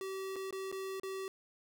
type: tone with dropouts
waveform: square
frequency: 383.8 Hz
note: G4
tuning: 37 cents flat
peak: -39 dBFS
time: 0.01-1.28 s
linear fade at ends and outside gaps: 1 ms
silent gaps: 0.359-0.363 / 0.508-0.526 / 0.716-0.725 / 0.998-1.033 s
effects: none